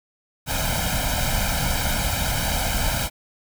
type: noise with comb filter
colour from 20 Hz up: pink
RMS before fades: -23 dBFS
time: 0.46-3.1 s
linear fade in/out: 50 ms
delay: 1.3 ms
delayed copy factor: +0.95
effects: none